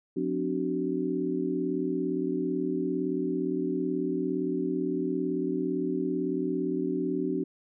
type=tone cluster; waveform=sine; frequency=179.1 / 260.6 / 298.4 / 377.5 Hz; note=F3 / C4 / D4 / F#4; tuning=+44 / -7 / +28 / +35 cents; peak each=-35 / -32 / -31 / -31 dBFS; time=0.16-7.44 s; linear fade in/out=10 ms; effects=none